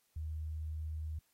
sine tone, 78.1 Hz, D#2, 7 cents sharp, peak -37 dBFS, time 0.16-1.19 s, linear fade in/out 5 ms, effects white hiss -75 dBFS RMS until 1.33 s + AAC 48 kbps

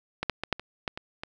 clicks, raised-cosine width 0.3 ms, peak -13 / -9 / -14 / -8 / -22 / -13 / -20 / -19 dBFS, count 8, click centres 0.23 / 0.297 / 0.436 / 0.527 / 0.596 / 0.878 / 0.975 / 1.235 s, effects none

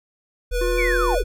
sine tone, 41.2 Hz, E1, in tune, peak -22 dBFS, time 0.51-1.24 s, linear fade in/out 10 ms
square tone with vibrato, 489.6 Hz, B4, 15 cents flat, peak -23 dBFS, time 0.51-1.24 s, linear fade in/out 50 ms, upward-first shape sine, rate 12 Hz, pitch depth 16 cents each way
harmonic tone, 355.7 Hz, F4, 32 cents sharp, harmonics 1 / 3 / 5, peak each -24 / -33 / -41 dBFS, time 0.61-1.15 s, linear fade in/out 5 ms
sine linear sweep, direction down, 2422 to 326 Hz, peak -21 dBFS, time 0.77-1.23 s, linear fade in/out 20 ms
effects none

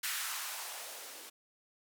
violet noise with band-pass filter sweep, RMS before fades -41 dBFS, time 0.03-1.3 s, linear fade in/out 10 ms, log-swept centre 1700 to 330 Hz, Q 1.7, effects none

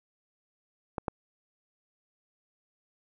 clicks, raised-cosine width 1 ms, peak -17 / -15 dBFS, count 2, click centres 0.982 / 1.082 s, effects none

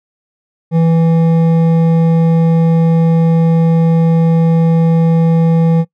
sine tone with hard clipping, 164.81 Hz, E3, in tune, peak -9 dBFS, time 0.71-5.85 s, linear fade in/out 50 ms, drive 9 dB, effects noise-tail reverb RT60 0.1 s tail -22 dB re dry

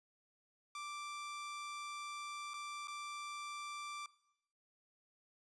sawtooth tone with dropouts, 1174.7 Hz, D6, in tune, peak -40 dBFS, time 0.75-4.06 s, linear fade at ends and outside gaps 2 ms, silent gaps 2.536-2.54 / 2.873-2.881 s, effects noise-tail reverb RT60 0.8 s tail -19 dB re dry + resampled to 22050 Hz

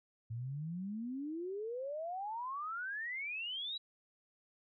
sine exponential sweep, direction up, 110 to 3951 Hz, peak -38 dBFS, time 0.3-3.78 s, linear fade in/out 10 ms, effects none

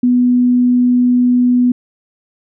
sine tone, 246.9 Hz, B3, in tune, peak -8 dBFS, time 0.03-1.72 s, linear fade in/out 5 ms, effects none

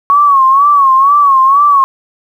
sine tone with vibrato, 1109 Hz, C#6, in tune, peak -4 dBFS, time 0.1-1.84 s, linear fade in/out 0 ms, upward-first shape sine, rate 2.1 Hz, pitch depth 94 cents each way, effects 7-bit

